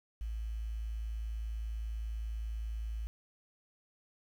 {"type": "tone with quantisation", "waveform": "sine", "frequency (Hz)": 55, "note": "A1", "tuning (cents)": 0, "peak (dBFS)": -35, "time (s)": [0.21, 3.07], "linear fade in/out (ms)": 0, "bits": 10, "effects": []}